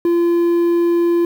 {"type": "tone", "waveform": "triangle", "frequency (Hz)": 342.9, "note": "F4", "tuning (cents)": -32, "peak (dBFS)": -10, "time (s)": [0.05, 1.25], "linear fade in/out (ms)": 2, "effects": ["7-bit"]}